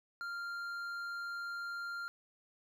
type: tone with hard clipping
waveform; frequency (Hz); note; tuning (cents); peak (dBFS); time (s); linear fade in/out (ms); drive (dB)
sine; 1393; F6; -5; -40; 0.21-2.08; 0; 6
effects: none